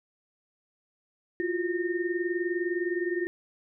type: tone cluster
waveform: sine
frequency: 345 / 364.7 / 1829 Hz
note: F4 / F#4 / A#6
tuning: -21 / -25 / -33 cents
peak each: -29 / -31 / -35 dBFS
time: 1.4-3.27 s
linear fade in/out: 0 ms
effects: none